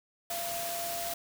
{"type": "tone in noise", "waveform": "sine", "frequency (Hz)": 686, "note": "F5", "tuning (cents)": -31, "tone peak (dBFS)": -36, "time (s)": [0.3, 1.14], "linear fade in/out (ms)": 5, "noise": "white", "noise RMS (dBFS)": -37, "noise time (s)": [0.3, 1.14], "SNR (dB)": -2, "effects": []}